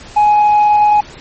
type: tone with tanh clipping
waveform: sine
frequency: 837 Hz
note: G#5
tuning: 13 cents sharp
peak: -7 dBFS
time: 0.16-1.01 s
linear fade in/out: 10 ms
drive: 1 dB
effects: pink hiss -35 dBFS RMS until 1.2 s + MP3 32 kbps